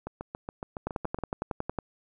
two click trains, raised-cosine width 1 ms, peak -21 / -16 dBFS, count 9 / 11, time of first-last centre 0.07-1.187 / 0.87-1.787 s, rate 7.16 / 10.9 Hz, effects none

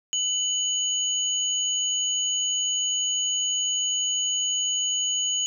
sine tone pair together, 2987 / 6706 Hz, F#7 / G#8, +16 / +16 cents, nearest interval octave + major second, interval 1400 cents, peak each -25 / -26 dBFS, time 0.13-5.46 s, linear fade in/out 0 ms, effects none

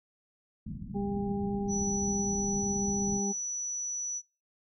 white low-pass noise, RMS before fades -40 dBFS, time 0.66-3.2 s, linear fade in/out 5 ms, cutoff 230 Hz, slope 48 dB/octave
harmonic tone, 200.4 Hz, G3, 38 cents sharp, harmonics 1 / 2 / 4, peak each -31 / -36 / -41 dBFS, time 0.94-3.33 s, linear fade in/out 20 ms
sine tone, 5920 Hz, F#8, in tune, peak -32 dBFS, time 1.68-4.22 s, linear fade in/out 50 ms
effects noise-tail reverb RT60 0.3 s tail -25 dB re dry

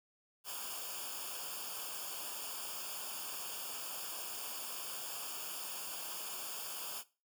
white noise with comb filter, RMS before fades -43 dBFS, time 0.44-7.04 s, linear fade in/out 50 ms, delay 0.5 ms, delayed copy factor -0.9, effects noise-tail reverb RT60 0.3 s tail -18 dB re dry

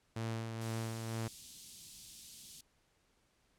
sawtooth tone with tremolo, 113.2 Hz, A2, 50 cents sharp, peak -32 dBFS, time 0.16-1.28 s, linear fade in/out 5 ms, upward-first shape sine, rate 2.1 Hz, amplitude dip 40%
white band-stop noise, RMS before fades -50 dBFS, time 0.61-2.61 s, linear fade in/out 5 ms, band 260 to 3200 Hz, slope 24 dB/octave
effects pink hiss -74 dBFS RMS until 3.58 s + low-pass 10000 Hz 12 dB/octave

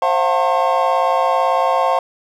triangle tone cluster, 529 / 681 / 739 / 902 / 1075 Hz, C5 / F5 / F#5 / A5 / C6, +19 / -44 / -2 / +43 / +47 cents, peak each -18 dBFS, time 0.02-1.99 s, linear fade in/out 2 ms, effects none

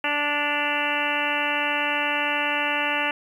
harmonic tone with a mistuned harmonic, 292.3 Hz, D4, 8 cents flat, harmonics 1 / 2 / 3 / 4 / 5 / 6 / 7 / 8 / 9 / 10, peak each -34 / -32 / -29 / -33 / -31 / -30 / -31 / -32 / -28 / -33 dBFS, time 0.04-3.11 s, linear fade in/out 2 ms, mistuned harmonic 9, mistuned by +41 cents, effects 9-bit

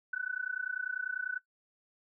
sine tone with amplitude modulation, 1498 Hz, F#6, 21 cents sharp, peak -29 dBFS, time 0.13-1.39 s, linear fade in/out 5 ms, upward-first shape sine, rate 30.1 Hz, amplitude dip 90%, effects noise-tail reverb RT60 0.1 s tail -18 dB re dry

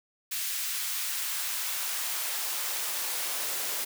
white noise with high-pass filter sweep, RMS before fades -32 dBFS, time 0.31-3.85 s, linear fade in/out 10 ms, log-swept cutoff 2000 to 330 Hz, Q 0.8, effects none

